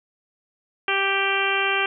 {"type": "harmonic tone", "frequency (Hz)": 392, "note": "G4", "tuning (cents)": 0, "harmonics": [1, 2, 3, 4, 5, 6, 7, 8], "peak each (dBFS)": [-28, -29, -28, -26, -31, -26, -27, -30], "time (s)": [0.88, 1.86], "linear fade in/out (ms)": 2, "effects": []}